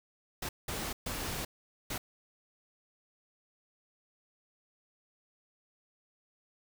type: noise bursts at uneven times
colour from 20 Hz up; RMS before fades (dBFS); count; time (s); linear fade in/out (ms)
pink; -37; 4; 0.42-0.49 / 0.68-0.93 / 1.06-1.45 / 1.9-1.98; 5
effects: none